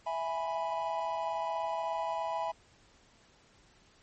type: chord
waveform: triangle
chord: E major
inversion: none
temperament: equal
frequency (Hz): 659.3 / 830.6 / 987.8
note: E5 / G#5 / B5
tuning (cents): 0 / 0 / 0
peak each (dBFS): -34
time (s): 0.06-2.52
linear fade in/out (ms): 10
effects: pink hiss -63 dBFS RMS until 4.02 s + MP3 32 kbps